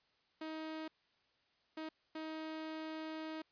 sawtooth tone bursts at uneven times, 315.5 Hz, D#4, 24 cents sharp, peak -38 dBFS, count 3, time 0.41-0.88 / 1.77-1.89 / 2.15-3.42 s, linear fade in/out 5 ms, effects white hiss -75 dBFS RMS until 3.51 s + resampled to 11025 Hz

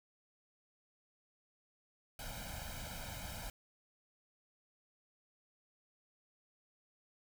pink noise with comb filter, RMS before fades -45 dBFS, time 2.19-3.5 s, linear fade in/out 2 ms, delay 1.3 ms, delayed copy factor +1, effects none

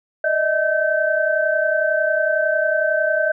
sine tone cluster, 606 / 637 / 1545 Hz, D#5 / D#5 / G6, -46 / +41 / -26 cents, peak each -21 / -20 / -20 dBFS, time 0.24-3.32 s, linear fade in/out 5 ms, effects none

